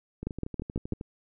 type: two click trains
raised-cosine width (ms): 3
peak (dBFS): -23 / -17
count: 11 / 5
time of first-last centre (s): 0.23-1.011 / 0.27-0.924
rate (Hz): 12.8 / 6.12
effects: none